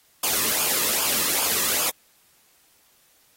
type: noise with flanger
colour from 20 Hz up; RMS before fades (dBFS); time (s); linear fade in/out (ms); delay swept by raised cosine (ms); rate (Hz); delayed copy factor
white; -23; 0.23-1.9; 5; 0.5 to 1.37; 2.5; -0.65
effects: white hiss -60 dBFS RMS until 3.36 s + AAC 48 kbps